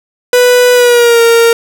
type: tone with pitch glide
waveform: 45% pulse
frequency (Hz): 493.9 to 463.5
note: B4 to A#4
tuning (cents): 0 to -10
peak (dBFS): -4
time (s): 0.33-1.53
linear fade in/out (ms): 2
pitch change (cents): -110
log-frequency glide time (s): 0.74-1.21
effects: none